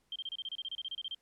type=tone bursts; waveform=sine; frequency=3163 Hz; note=G7; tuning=15 cents sharp; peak=-36 dBFS; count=16; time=0.12-1.147 s; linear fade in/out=2 ms; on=37 ms; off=29 ms; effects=pink hiss -75 dBFS RMS until 1.21 s + low-pass 12000 Hz 12 dB/octave